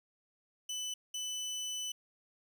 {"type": "tone bursts at uneven times", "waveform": "25% pulse", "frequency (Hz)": 3000, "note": "F#7", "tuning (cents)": 23, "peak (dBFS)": -33, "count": 2, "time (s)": [[0.69, 0.94], [1.14, 1.92]], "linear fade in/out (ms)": 5, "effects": []}